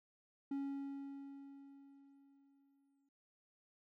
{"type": "tone with exponential decay", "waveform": "triangle", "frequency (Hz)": 277.2, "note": "C#4", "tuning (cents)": 0, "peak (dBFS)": -35, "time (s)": [0.51, 3.09], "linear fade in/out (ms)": 5, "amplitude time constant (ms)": 560, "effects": []}